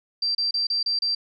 sine tone bursts, 4702 Hz, D8, 1 cent sharp, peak -21 dBFS, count 6, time 0.22-1.15 s, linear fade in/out 5 ms, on 130 ms, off 30 ms, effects none

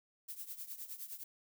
violet noise with tremolo, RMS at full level -43 dBFS, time 0.28-1.24 s, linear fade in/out 10 ms, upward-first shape triangle, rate 9.7 Hz, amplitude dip 85%, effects none

